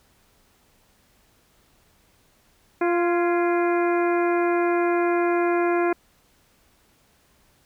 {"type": "harmonic tone with a mistuned harmonic", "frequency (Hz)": 347.4, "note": "F4", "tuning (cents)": -9, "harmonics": [1, 2, 3, 4, 5, 6, 7], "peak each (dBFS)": [-20, -26, -30, -32, -34, -36, -37], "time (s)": [2.81, 5.93], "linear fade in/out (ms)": 5, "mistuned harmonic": 5, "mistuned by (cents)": -60, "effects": ["pink hiss -61 dBFS RMS until 7.65 s"]}